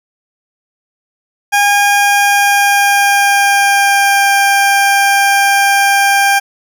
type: tone with pitch glide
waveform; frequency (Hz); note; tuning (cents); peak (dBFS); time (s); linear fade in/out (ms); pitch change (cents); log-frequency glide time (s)
20% pulse; 813 to 795.8; G#5 to G5; -37 to +26; -3; 1.52-6.4; 20; -37; 1.62-4.32
effects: none